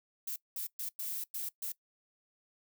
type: noise bursts at uneven times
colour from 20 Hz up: violet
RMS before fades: -38 dBFS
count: 6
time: 0.27-0.36 / 0.56-0.67 / 0.79-0.89 / 0.99-1.24 / 1.34-1.49 / 1.62-1.72 s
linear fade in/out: 5 ms
effects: noise-tail reverb RT60 0.1 s tail -20 dB re dry